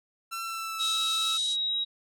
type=tone with pitch glide; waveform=sawtooth; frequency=1349 to 1315.1 Hz; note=E6 to E6; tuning=+40 to -4 cents; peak=-29 dBFS; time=0.31-1.38 s; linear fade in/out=20 ms; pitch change=-44 cents; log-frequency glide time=0.42-0.79 s
type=band-pass noise; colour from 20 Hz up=white; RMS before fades=-38 dBFS; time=0.78-1.57 s; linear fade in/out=50 ms; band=3000 to 10000 Hz; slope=96 dB/octave
type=tone; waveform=sine; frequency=3826 Hz; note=A#7; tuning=44 cents sharp; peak=-26 dBFS; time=0.79-1.85 s; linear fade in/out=20 ms
effects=none